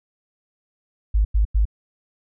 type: tone bursts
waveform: sine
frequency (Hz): 52.3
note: G#1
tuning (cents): +13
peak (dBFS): -14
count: 3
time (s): 1.14-1.654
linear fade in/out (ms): 10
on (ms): 110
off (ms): 92
effects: none